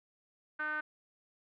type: tone with low-pass filter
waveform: 5% pulse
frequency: 304.6 Hz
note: D#4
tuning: 37 cents flat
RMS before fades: -36 dBFS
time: 0.59-0.81 s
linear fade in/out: 10 ms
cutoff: 1500 Hz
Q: 7.7
effects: none